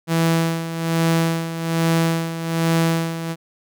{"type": "tone with tremolo", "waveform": "sawtooth", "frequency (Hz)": 164.81, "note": "E3", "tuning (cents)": 0, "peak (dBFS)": -11, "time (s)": [0.07, 3.36], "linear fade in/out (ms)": 50, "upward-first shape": "sine", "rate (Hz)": 1.2, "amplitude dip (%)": 70, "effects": []}